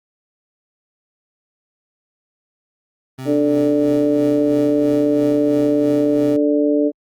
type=tone with tremolo; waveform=25% pulse; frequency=130.81 Hz; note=C3; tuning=in tune; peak=-23 dBFS; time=3.18-6.37 s; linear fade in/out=10 ms; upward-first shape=sine; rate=3 Hz; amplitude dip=55%
type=harmonic tone; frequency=146.83 Hz; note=D3; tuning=in tune; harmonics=2 / 3 / 4; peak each=-15 / -19 / -20 dBFS; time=3.25-6.92 s; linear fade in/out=50 ms
effects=Opus 48 kbps